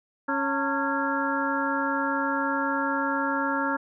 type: harmonic tone with a mistuned harmonic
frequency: 275.9 Hz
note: C#4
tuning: 8 cents flat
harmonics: 1 / 2 / 3 / 4 / 5 / 6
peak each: -29 / -33 / -30 / -35 / -29 / -32 dBFS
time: 0.28-3.77 s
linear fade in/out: 10 ms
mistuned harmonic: 3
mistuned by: +150 cents
effects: none